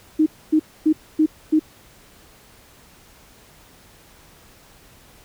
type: tone bursts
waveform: sine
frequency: 311.1 Hz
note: D#4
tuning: in tune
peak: -12 dBFS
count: 5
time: 0.19-1.595 s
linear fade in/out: 10 ms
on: 73 ms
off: 260 ms
effects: pink hiss -50 dBFS RMS until 5.24 s